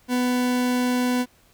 40% pulse tone, 248.6 Hz, B3, 12 cents sharp, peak -19 dBFS, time 0.08-1.26 s, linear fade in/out 50 ms, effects pink hiss -58 dBFS RMS until 1.53 s

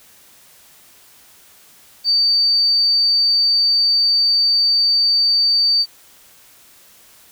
sine tone, 4604 Hz, D8, 35 cents flat, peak -12 dBFS, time 2.04-5.86 s, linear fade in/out 50 ms, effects white hiss -48 dBFS RMS until 7.31 s

